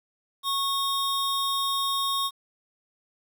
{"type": "tone pair together", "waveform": "square", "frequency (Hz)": [1100, 3700], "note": ["C#6", "A#7"], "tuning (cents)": [-14, -14], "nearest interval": "octave + major sixth", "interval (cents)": 2100, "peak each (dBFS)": -28, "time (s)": [0.43, 2.31], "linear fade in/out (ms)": 50, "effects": ["9-bit"]}